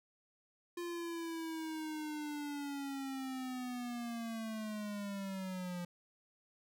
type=linear sweep; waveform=square; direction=down; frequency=349.2 to 174.61 Hz; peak=-40 dBFS; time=0.77-5.85 s; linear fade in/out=5 ms; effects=none